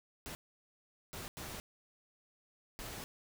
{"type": "noise bursts at uneven times", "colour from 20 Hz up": "pink", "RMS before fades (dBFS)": -45, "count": 4, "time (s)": [[0.26, 0.35], [1.13, 1.28], [1.37, 1.6], [2.79, 3.04]], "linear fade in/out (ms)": 0, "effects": []}